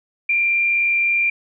sine tone with frequency modulation, 2381 Hz, D7, 23 cents sharp, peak -15 dBFS, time 0.29-1.3 s, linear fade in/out 5 ms, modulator 59.1 Hz, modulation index 0.58, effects none

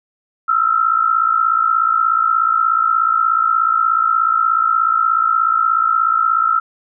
sine tone pair together, 1300 / 1356.7 Hz, E6 / E6, -24 / +49 cents, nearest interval minor second, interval 73 cents, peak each -15 dBFS, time 0.48-6.6 s, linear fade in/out 10 ms, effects none

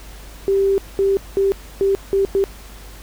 sine tone bursts at uneven times, 392 Hz, G4, in tune, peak -13 dBFS, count 6, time 0.48-0.78 / 0.99-1.17 / 1.37-1.52 / 1.81-1.95 / 2.13-2.25 / 2.35-2.44 s, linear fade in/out 0 ms, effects added 50 Hz sine -37 dBFS peak until 3.02 s + pink hiss -42 dBFS RMS until 3.02 s

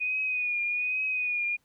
sine tone with vibrato, 2475 Hz, D#7, 10 cents flat, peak -26 dBFS, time 0-1.57 s, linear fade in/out 20 ms, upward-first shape triangle, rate 1.2 Hz, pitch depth 51 cents each way, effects pink hiss -71 dBFS RMS until 1.64 s

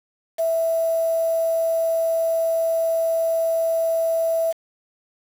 sine tone with quantisation, 657 Hz, E5, 6 cents flat, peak -18 dBFS, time 0.38-4.53 s, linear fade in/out 20 ms, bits 6, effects none

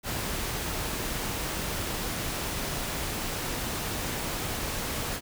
pink noise, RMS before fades -32 dBFS, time 0.03-5.21 s, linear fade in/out 50 ms, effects none

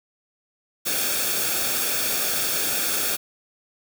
white noise with comb filter, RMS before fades -24 dBFS, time 0.85-3.17 s, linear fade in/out 20 ms, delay 1 ms, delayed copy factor -0.6, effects none

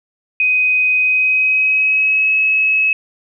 sine tone with pitch glide, 2507 to 2573 Hz, D#7 to E7, +12 to -43 cents, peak -11 dBFS, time 0.4-2.93 s, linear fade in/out 2 ms, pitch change +45 cents, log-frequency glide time 0.99-2.34 s, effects none

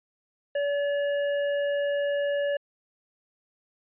sine tone with tanh clipping, 572 Hz, D5, 46 cents flat, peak -26 dBFS, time 0.55-2.57 s, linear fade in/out 5 ms, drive 13 dB, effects resampled to 8000 Hz

